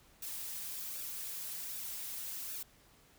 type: noise with flanger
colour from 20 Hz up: blue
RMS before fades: -42 dBFS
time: 0.22-2.63 s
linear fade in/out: 5 ms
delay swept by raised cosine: 0.95 to 5.65 ms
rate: 1.3 Hz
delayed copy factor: -0.6
effects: pink hiss -64 dBFS RMS until 3.18 s